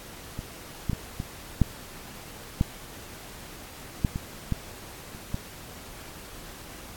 clicks, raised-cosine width 5 ms, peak -20 / -13 / -16 / -18 / -6 / -9 / -9 / -17 / -13 / -29 / -16 dBFS, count 11, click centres 0.391 / 0.897 / 0.932 / 1.201 / 1.617 / 2.611 / 4.048 / 4.159 / 4.523 / 5.149 / 5.344 s, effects pink hiss -44 dBFS RMS until 6.96 s + AAC 64 kbps

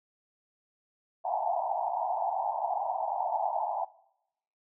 pink band-pass noise, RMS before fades -31 dBFS, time 1.24-3.85 s, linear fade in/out 10 ms, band 660 to 930 Hz, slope 96 dB/octave, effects noise-tail reverb RT60 0.8 s tail -20 dB re dry

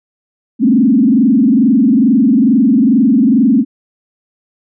sine tone with frequency modulation, 246.4 Hz, B3, 4 cents flat, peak -6 dBFS, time 0.59-3.65 s, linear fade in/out 50 ms, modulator 22.3 Hz, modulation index 1.7, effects none

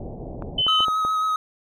pink low-pass noise, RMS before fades -34 dBFS, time 0-0.62 s, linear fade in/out 2 ms, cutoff 750 Hz, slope 48 dB/octave
clicks, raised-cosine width 1 ms, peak -17 dBFS, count 5, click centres 0.423 / 0.666 / 0.805 / 0.883 / 1.05 s
sine tone, 3038 Hz, F#7, 45 cents sharp, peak -18 dBFS, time 0.58-0.85 s, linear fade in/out 5 ms
triangle tone with vibrato, 1270 Hz, D#6, 35 cents sharp, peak -18 dBFS, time 0.68-1.36 s, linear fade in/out 2 ms, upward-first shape sine, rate 7.4 Hz, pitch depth 13 cents each way
effects none

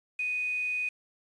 sine tone with quantisation, 2489 Hz, D#7, in tune, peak -28 dBFS, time 0.19-0.89 s, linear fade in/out 5 ms, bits 8, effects resampled to 22050 Hz

